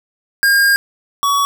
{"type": "tone pair in turn", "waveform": "square", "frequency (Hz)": [1615, 1128.2], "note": ["G#6", "C#6"], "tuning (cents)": [-49, 30], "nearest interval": "tritone", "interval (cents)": 621, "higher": "first", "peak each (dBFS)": [-10, -13], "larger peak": "first", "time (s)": [[0.43, 0.76], [1.23, 1.45]], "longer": "first", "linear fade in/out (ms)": 0, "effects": []}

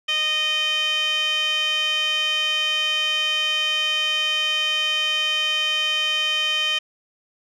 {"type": "tone with band-pass filter", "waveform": "15% pulse", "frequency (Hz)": 617, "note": "D#5", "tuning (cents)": -15, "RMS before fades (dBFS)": -22, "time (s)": [0.08, 6.79], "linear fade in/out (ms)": 10, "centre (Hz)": 3200, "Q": 5.9, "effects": []}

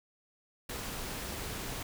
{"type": "noise with amplitude modulation", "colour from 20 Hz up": "pink", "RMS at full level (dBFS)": -38, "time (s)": [0.69, 1.83], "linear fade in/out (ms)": 5, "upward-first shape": "sine", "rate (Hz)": 217, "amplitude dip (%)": 25, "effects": []}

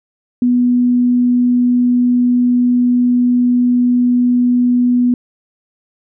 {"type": "tone", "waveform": "sine", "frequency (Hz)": 245.6, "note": "B3", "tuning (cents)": -9, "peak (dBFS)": -9, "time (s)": [0.42, 5.14], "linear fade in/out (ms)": 2, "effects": []}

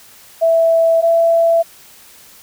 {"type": "tone pair in turn", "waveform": "sine", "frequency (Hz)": [659.3, 667.3], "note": ["E5", "E5"], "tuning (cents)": [0, 21], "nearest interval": "unison", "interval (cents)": 21, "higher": "second", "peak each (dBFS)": -9, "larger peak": "neither", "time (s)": [[0.41, 1.02], [1.02, 1.63]], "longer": "neither", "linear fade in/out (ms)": 20, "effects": ["white hiss -43 dBFS RMS until 2.42 s"]}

